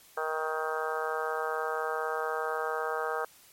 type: harmonic tone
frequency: 157.4 Hz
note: D#3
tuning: 20 cents sharp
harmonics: 3 / 4 / 5 / 6 / 7 / 8 / 9 / 10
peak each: -34 / -38 / -37 / -40 / -40 / -36 / -42 / -38 dBFS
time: 0.17-3.25 s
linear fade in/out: 5 ms
effects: white hiss -57 dBFS RMS until 3.52 s + MP3 64 kbps